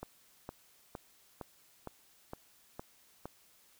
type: click train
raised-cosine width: 1 ms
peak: -27 dBFS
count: 8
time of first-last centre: 0.03-3.256 s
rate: 2.17 Hz
effects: white hiss -65 dBFS RMS until 3.79 s